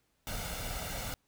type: noise with comb filter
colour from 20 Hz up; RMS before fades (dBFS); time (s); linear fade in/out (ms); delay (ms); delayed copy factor
pink; -38; 0.27-1.14; 0; 1.4; +0.6
effects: pink hiss -75 dBFS RMS until 1.27 s